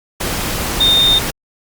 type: tone in noise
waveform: sine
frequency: 3648 Hz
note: A#7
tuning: 38 cents flat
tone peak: -9 dBFS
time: 0.8-1.19 s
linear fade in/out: 10 ms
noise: pink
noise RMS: -20 dBFS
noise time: 0.2-1.31 s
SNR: +8 dB
effects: Opus 48 kbps